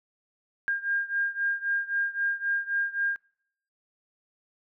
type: beating tone pair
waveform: sine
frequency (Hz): 1608 / 1611.8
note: G6 / G6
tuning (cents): +44 / +48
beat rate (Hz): 3.8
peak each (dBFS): -28 / -30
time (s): 0.68-3.16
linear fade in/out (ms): 0
effects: noise-tail reverb RT60 0.7 s tail -25 dB re dry